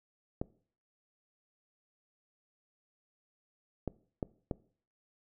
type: clicks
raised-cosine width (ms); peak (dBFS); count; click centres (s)
2; -20; 4; 0.415 / 3.877 / 4.228 / 4.512
effects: noise-tail reverb RT60 0.5 s tail -21 dB re dry